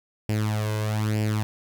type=tone with flanger; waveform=sawtooth; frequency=107.2 Hz; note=A2; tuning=45 cents flat; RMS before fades=-25 dBFS; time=0.29-1.43 s; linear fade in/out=0 ms; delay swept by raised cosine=0.39 to 1.99 ms; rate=1.1 Hz; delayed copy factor=+0.7; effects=none